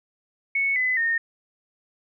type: tone with pitch steps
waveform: sine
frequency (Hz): 2210 / 2015 / 1837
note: C#7 / B6 / A#6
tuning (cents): -6 / +34 / -26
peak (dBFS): -20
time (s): 0.55-1.18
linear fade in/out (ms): 5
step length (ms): 210
effects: none